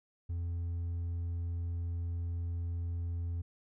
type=tone with hard clipping; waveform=sine; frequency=85.6 Hz; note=F2; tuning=34 cents flat; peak=-34 dBFS; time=0.29-3.42 s; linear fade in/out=10 ms; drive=2 dB; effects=none